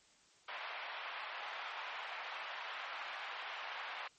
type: band-pass noise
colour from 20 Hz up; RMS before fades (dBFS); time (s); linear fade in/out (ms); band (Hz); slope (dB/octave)
pink; -45; 0.48-4.08; 5; 750 to 3200; 24
effects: white hiss -67 dBFS RMS until 4.18 s + MP3 32 kbps